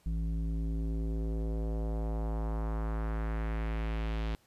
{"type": "tone with low-pass filter sweep", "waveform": "square", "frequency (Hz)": 54.8, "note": "A1", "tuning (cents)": -6, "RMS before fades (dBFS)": -33, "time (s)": [0.06, 4.35], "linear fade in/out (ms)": 0, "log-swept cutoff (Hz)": [170, 3600], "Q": 1.5, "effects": ["pink hiss -67 dBFS RMS until 4.46 s", "resampled to 32000 Hz"]}